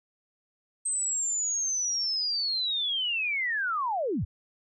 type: linear sweep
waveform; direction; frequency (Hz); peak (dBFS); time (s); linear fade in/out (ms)
sine; down; 8300 to 54; -26; 0.85-4.25; 10
effects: none